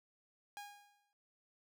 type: tone with exponential decay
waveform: sawtooth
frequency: 818 Hz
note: G#5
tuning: 26 cents flat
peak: -40 dBFS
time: 0.57-1.13 s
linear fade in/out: 0 ms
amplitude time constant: 120 ms
effects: none